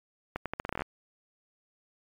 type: accelerating click train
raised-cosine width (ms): 0.5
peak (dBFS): -17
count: 12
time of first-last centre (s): 0.36-0.82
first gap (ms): 97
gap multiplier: 0.81
effects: MP3 96 kbps